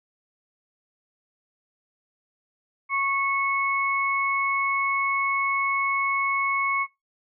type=tone pair together; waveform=sine; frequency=1100 / 2200 Hz; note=C#6 / C#7; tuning=-14 / -14 cents; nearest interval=octave; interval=1200 cents; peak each=-25 / -24 dBFS; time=2.89-6.87 s; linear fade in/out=50 ms; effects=noise-tail reverb RT60 0.2 s tail -21 dB re dry